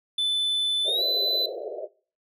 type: tone with pitch glide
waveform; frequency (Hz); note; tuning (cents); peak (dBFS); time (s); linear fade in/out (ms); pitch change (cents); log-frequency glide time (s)
triangle; 3509 to 4008; A7 to B7; -5 to +25; -21; 0.18-1.46; 5; +230; 0.85-1.03
type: band-pass noise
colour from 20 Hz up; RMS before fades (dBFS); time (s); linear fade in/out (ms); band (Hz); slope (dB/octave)
white; -34; 0.84-1.88; 50; 370 to 670; 96
effects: noise-tail reverb RT60 0.4 s tail -20 dB re dry